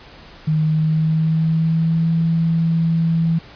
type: tone with pitch glide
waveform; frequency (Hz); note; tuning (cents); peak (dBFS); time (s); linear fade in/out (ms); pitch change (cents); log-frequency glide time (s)
sine; 155.56 to 164.52; D#3 to E3; 0 to -3; -14; 0.47-3.39; 10; +97; 0.63-2.1
effects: pink hiss -42 dBFS RMS until 3.55 s + resampled to 11025 Hz